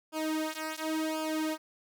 sawtooth tone with flanger, 314.1 Hz, D#4, 16 cents sharp, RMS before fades -33 dBFS, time 0.12-1.58 s, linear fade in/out 50 ms, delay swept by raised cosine 0.5 to 3.5 ms, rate 0.93 Hz, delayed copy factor -0.95, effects none

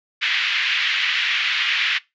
pink band-pass noise, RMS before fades -21 dBFS, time 0.21-1.99 s, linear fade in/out 20 ms, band 1900 to 3300 Hz, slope 24 dB/octave, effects noise-tail reverb RT60 0.2 s tail -20 dB re dry + resampled to 16000 Hz

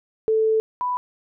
sine tone pair in turn, 440 / 991.2 Hz, A4 / B5, 0 / +6 cents, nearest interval octave + major second, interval 1406 cents, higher second, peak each -16 / -21 dBFS, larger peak first, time 0.28-0.6 / 0.81-0.97 s, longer first, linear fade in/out 0 ms, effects none

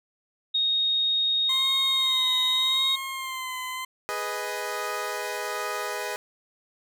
sine tone with pitch glide, 3729 to 3761 Hz, A#7 to A#7, 0 to +15 cents, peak -21 dBFS, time 0.54-2.96 s, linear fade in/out 10 ms, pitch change +15 cents, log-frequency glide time 1.94-2.27 s
20% pulse tone with vibrato, 1046.5 Hz, C6, in tune, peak -26 dBFS, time 1.49-3.85 s, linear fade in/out 5 ms, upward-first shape sine, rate 0.82 Hz, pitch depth 44 cents each way
15% pulse chord, G# minor, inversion none, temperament equal, 415.3 / 493.9 / 622.3 Hz, G#4 / B4 / D#5, 0 / 0 / 0 cents, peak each -27 dBFS, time 4.09-6.16 s, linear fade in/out 0 ms
effects none

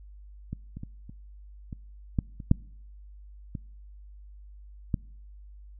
clicks, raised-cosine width 5 ms, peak -21 / -26 / -24 / -30 / -25 / -12 / -27 / -6 / -21 / -13 dBFS, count 10, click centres 0.53 / 0.77 / 0.834 / 1.095 / 1.728 / 2.188 / 2.402 / 2.514 / 3.552 / 4.942 s, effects noise-tail reverb RT60 0.7 s tail -26 dB re dry + added 50 Hz sine -45 dBFS peak until 5.79 s

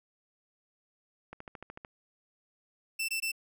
click train, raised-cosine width 0.5 ms, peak -28 dBFS, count 8, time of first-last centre 1.33-1.849 s, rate 13.5 Hz
sawtooth tone bursts, 2668 Hz, E7, 20 cents sharp, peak -27 dBFS, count 3, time 2.99-3.318 s, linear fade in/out 10 ms, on 96 ms, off 20 ms
effects none

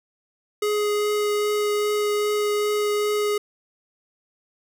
square tone with vibrato, 417.4 Hz, G#4, 9 cents sharp, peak -21 dBFS, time 0.62-3.38 s, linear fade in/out 5 ms, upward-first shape triangle, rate 2.5 Hz, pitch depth 9 cents each way, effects none

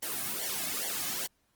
white noise with flanger, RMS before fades -34 dBFS, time 0.02-1.27 s, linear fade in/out 10 ms, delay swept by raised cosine 0.77 to 2.17 ms, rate 2.4 Hz, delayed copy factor -1, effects pink hiss -73 dBFS RMS until 1.55 s + Opus 24 kbps

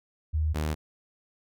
sine / sawtooth tone pair in turn, 77.7 / 76.9 Hz, D#2 / D#2, -2 / -20 cents, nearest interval unison, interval 18 cents, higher first, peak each -23 dBFS, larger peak neither, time 0.33-0.54 / 0.54-0.75 s, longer neither, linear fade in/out 20 ms, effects none

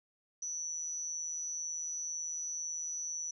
sine tone with amplitude modulation, 5930 Hz, F#8, 3 cents sharp, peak -33 dBFS, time 0.42-3.31 s, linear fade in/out 5 ms, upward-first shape sine, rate 158 Hz, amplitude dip 65%, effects none

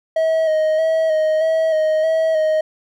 triangle tone with vibrato, 634 Hz, D#5, 32 cents sharp, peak -12 dBFS, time 0.16-2.61 s, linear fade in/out 5 ms, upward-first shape square, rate 1.6 Hz, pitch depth 25 cents each way, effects none

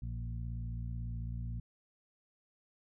harmonic tone with a mistuned harmonic, 58.27 Hz, A#1, in tune, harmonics 1 / 2 / 3 / 4, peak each -39 / -40 / -49 / -52 dBFS, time 0.02-1.6 s, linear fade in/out 5 ms, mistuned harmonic 3, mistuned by -23 cents, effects none

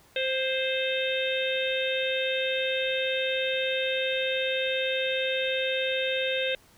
harmonic tone with a mistuned harmonic, 523.3 Hz, C5, in tune, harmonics 1 / 3 / 4 / 5 / 6 / 7, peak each -28 / -35 / -37 / -32 / -36 / -33 dBFS, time 0.16-6.55 s, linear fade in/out 2 ms, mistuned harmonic 3, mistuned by +18 cents, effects pink hiss -58 dBFS RMS until 6.77 s

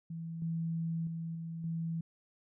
sine tone with level steps, 164.81 Hz, E3, in tune, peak -38 / -32 / -36 / -38 / -33 dBFS, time 0.1-2.01 s, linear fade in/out 5 ms, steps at 0.42 / 1.07 / 1.35 / 1.64 s, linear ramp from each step 2 ms, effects none

